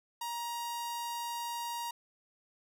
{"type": "tone with notch filter", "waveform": "sawtooth", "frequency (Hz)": 944, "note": "A#5", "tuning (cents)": 22, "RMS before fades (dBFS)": -38, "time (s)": [0.21, 1.91], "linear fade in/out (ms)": 5, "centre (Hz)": 2100, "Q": 1.6, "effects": []}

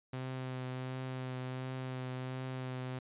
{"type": "tone with vibrato", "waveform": "sawtooth", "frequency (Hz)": 129, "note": "C3", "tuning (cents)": -24, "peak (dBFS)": -34, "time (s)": [0.13, 2.99], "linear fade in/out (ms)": 5, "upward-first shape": "triangle", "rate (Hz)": 1.4, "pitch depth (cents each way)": 18, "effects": ["resampled to 8000 Hz"]}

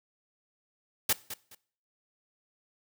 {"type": "noise with echo", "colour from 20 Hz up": "white", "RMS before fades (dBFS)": -25, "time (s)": [1.09, 1.13], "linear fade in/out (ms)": 5, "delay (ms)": 210, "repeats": 2, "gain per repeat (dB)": -13, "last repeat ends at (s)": 1.55, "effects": ["noise-tail reverb RT60 0.5 s tail -20 dB re dry"]}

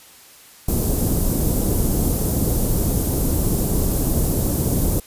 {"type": "band-stop noise", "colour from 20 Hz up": "pink", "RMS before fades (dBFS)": -19, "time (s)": [0.68, 5], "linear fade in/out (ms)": 5, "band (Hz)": [390, 12000], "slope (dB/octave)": 12, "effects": ["white hiss -46 dBFS RMS until 5.06 s", "resampled to 32000 Hz"]}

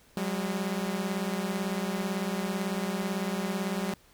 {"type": "beating tone pair", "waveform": "sawtooth", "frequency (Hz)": [184.7, 202.7], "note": ["F#3", "G#3"], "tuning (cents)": [-3, -42], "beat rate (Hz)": 18, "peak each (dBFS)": -28, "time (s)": [0.17, 3.94], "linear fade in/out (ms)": 2, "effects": ["pink hiss -60 dBFS RMS until 4.13 s"]}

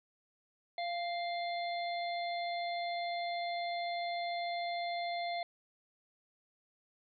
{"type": "harmonic tone with a mistuned harmonic", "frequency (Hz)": 698.5, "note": "F5", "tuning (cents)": 0, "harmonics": [1, 3, 5, 6], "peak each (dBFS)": [-35, -43, -48, -47], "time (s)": [0.78, 5.43], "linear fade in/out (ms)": 2, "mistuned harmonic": 1, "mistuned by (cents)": -16, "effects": []}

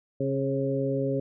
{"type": "harmonic tone with a mistuned harmonic", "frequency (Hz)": 135.9, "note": "C#3", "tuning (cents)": -34, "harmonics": [1, 2, 3, 4], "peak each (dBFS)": [-30, -30, -30, -30], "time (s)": [0.2, 1.2], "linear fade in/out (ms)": 5, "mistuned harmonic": 3, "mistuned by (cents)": 21, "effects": []}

